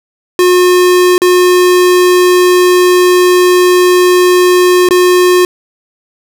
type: tone with dropouts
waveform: square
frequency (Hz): 360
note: F#4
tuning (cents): -47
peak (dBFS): -5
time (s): 0.39-5.45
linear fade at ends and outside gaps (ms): 1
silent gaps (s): 1.18-1.218 / 4.888-4.908
effects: none